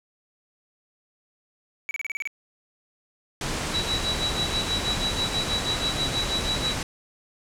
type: tone bursts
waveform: triangle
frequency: 2280 Hz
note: C#7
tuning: 48 cents sharp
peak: -25 dBFS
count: 8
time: 1.89-2.274 s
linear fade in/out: 0 ms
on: 20 ms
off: 32 ms
type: low-pass noise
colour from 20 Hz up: pink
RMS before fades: -29 dBFS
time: 3.41-6.83 s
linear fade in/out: 2 ms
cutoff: 8900 Hz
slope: 24 dB/octave
type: tone with tremolo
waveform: sine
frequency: 3915 Hz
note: B7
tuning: 16 cents flat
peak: -23 dBFS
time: 3.73-6.76 s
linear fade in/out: 20 ms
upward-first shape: sine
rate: 6.2 Hz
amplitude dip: 85%
effects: none